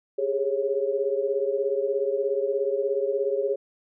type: tone cluster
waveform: sine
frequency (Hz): 401.8 / 418.6 / 549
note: G4 / G#4 / C#5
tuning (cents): +43 / +14 / -17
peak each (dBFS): -27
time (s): 0.18-3.56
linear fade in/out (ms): 10
effects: none